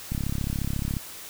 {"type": "click train", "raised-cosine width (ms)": 5, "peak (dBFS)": -16, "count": 30, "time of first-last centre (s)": [0.12, 0.968], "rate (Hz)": 34.2, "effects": ["white hiss -41 dBFS RMS until 1.29 s"]}